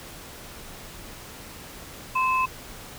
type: tone pair together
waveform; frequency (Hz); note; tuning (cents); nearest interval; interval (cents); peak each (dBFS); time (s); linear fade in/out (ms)
sine; 1033 / 2603; C6 / E7; -22 / -22; octave + major third; 1600; -21 / -27; 2.15-2.46; 10
effects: pink hiss -42 dBFS RMS until 2.98 s

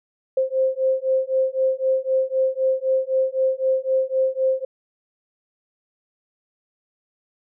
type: beating tone pair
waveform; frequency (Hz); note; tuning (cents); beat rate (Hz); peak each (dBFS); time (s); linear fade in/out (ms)
sine; 523.3 / 527.2; C5 / C5; 0 / +13; 3.9; -21; 0.37-4.65; 5
effects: none

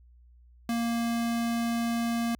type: tone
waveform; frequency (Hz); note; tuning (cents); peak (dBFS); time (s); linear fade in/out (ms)
square; 233.1; A#3; 0; -27; 0.69-2.35; 2
effects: added 60 Hz sine -53 dBFS peak until 2.39 s

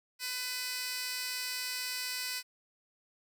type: tone with high-pass filter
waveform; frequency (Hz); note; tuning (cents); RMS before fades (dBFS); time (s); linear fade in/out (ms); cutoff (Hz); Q
15% pulse; 501; B4; +25; -37; 0.19-2.43; 50; 3200; 1.2
effects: none

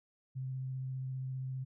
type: tone with vibrato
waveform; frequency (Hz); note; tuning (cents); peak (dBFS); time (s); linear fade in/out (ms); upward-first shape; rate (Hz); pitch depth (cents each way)
sine; 130.81; C3; 0; -36; 0.35-1.65; 20; sine; 15; 12
effects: none

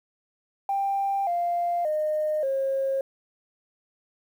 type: tone with pitch steps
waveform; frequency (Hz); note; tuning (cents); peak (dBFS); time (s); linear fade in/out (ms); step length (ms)
sine; 790 / 695.7 / 612.7 / 539.6; G5 / F5 / D#5 / C#5; +13 / -7 / -27 / -47; -22; 0.69-3.01; 2; 580
effects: tanh soft clip ceiling -18 dBFS + 9-bit

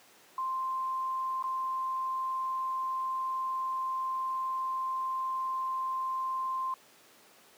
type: tone with dropouts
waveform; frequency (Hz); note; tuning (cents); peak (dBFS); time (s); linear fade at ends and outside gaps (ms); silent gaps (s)
sine; 1046.5; C6; 0; -30; 0.38-6.74; 2; 1.426-1.439
effects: pink hiss -58 dBFS RMS until 7.57 s + high-pass 300 Hz 12 dB/octave

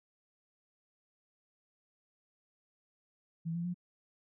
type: tone with pitch steps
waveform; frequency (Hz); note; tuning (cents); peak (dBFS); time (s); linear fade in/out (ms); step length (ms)
sine; 164.81 / 170.92 / 177.25; E3 / F3 / F3; 0 / -37 / +26; -33; 3.45-3.744; 20; 98
effects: none

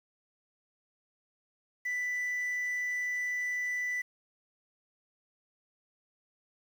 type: tone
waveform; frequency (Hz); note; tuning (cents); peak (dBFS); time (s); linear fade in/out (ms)
sine; 1982; B6; +6; -28; 1.85-4.02; 10
effects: tanh soft clip ceiling -29 dBFS + 9-bit

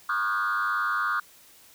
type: tone with frequency modulation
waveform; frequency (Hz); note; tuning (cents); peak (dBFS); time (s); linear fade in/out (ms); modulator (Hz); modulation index
sine; 1318.5; E6; 0; -22; 0.09-1.2; 5; 103; 2.1
effects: tanh soft clip ceiling -21 dBFS + white hiss -54 dBFS RMS until 1.74 s

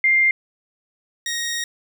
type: tone pair in turn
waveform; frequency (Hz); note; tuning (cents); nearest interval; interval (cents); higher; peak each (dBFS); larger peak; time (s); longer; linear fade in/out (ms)
sine / 15% pulse; 2104 / 1874.5; C7 / A#6; +9 / +9; major second; 200; first; -13 / -17; first; 0.04-0.31 / 1.26-1.64; second; 2
effects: none

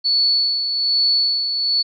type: tone with tremolo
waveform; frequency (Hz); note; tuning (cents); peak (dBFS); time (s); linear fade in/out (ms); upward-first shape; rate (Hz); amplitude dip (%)
sine; 4435; C#8; 0; -13; 0.04-1.83; 20; sine; 1.2; 50
effects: none

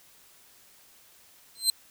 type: tone with exponential growth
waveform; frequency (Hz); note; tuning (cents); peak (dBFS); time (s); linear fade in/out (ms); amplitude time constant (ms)
25% pulse; 4119; C8; -28; -12; 1.55-1.7; 2; 32
effects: white hiss -57 dBFS RMS until 1.9 s

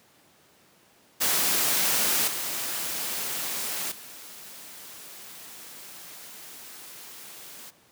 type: noise with level steps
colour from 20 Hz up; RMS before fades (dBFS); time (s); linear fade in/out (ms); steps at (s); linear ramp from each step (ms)
white; -24 / -31 / -44; 1.2-7.71; 20; 2.27 / 3.91; 10
effects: pink hiss -59 dBFS RMS until 7.91 s + high-pass 150 Hz 12 dB/octave

